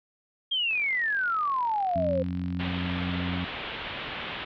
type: exponential sweep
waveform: sine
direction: down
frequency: 3255 to 508 Hz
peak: -24 dBFS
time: 0.51-2.23 s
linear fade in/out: 10 ms
type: click train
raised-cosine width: 0.3 ms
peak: -30 dBFS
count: 112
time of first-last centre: 0.71-3.139 s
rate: 45.7 Hz
type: harmonic tone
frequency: 89.2 Hz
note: F2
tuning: 37 cents sharp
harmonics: 1 / 2 / 3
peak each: -33 / -31 / -34 dBFS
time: 1.95-3.45 s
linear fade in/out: 10 ms
type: low-pass noise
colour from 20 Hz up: white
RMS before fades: -36 dBFS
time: 2.59-4.45 s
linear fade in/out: 10 ms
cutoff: 3500 Hz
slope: 48 dB/octave
effects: none